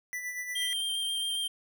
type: tone with tremolo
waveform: square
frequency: 1979 Hz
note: B6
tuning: 3 cents sharp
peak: -33 dBFS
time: 0.13-0.73 s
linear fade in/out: 0 ms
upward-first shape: sine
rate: 8.5 Hz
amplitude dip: 50%
type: tone with vibrato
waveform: square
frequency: 3173 Hz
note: G7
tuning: 20 cents sharp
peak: -30 dBFS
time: 0.55-1.48 s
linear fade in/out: 10 ms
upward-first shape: square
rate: 7.4 Hz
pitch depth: 10 cents each way
effects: none